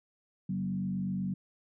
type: tone with frequency modulation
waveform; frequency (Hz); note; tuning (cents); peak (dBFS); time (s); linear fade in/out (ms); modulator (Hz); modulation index
sine; 187.7; F#3; +25; -30; 0.49-1.34; 5; 48.2; 0.81
effects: none